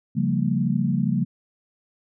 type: chord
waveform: sine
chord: G half-diminished seventh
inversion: second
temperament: equal with one note detuned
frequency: 138.59 / 174.61 / 196 / 228.7 Hz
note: Db3 / F3 / G3 / Bb3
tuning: 0 / 0 / 0 / -33 cents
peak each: -25 dBFS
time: 0.15-1.25 s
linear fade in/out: 20 ms
effects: none